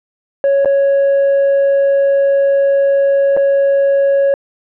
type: tone with dropouts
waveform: sine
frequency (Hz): 554.4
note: C#5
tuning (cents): 0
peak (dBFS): -6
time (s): 0.44-4.34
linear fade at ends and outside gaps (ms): 1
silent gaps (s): 0.648-0.657 / 3.366-3.372
effects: tanh soft clip ceiling -8 dBFS